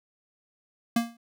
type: tone with exponential decay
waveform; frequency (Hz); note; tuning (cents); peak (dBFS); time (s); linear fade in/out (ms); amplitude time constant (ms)
square; 233.1; A#3; 0; -19; 0.96-1.17; 5; 45
effects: none